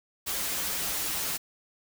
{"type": "noise with comb filter", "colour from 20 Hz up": "white", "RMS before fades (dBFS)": -31, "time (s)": [0.26, 1.38], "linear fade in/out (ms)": 20, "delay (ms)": 8.3, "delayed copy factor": -0.75, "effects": []}